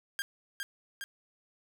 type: tone with echo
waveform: sawtooth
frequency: 1609 Hz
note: G6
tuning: 45 cents sharp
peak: -28 dBFS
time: 0.19-0.22 s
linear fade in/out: 0 ms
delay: 410 ms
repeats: 2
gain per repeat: -3 dB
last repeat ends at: 1.04 s
effects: none